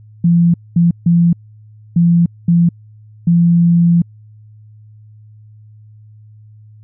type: tone bursts at uneven times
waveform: sine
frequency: 171 Hz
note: F3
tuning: 36 cents flat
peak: -7 dBFS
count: 6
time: 0.24-0.54 / 0.76-0.91 / 1.06-1.33 / 1.96-2.26 / 2.48-2.69 / 3.27-4.02 s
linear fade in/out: 5 ms
effects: added 107 Hz sine -38 dBFS peak until 6.83 s